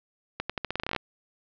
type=accelerating click train; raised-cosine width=0.3 ms; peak=-13 dBFS; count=14; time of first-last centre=0.4-0.963 s; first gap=96 ms; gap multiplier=0.85; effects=low-pass 5000 Hz 12 dB/octave